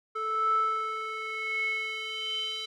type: tone with band-pass filter sweep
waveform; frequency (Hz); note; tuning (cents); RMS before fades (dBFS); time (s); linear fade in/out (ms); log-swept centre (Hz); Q
square; 438; A4; -8; -31; 0.15-2.66; 10; 1100 to 3500; 7.7
effects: none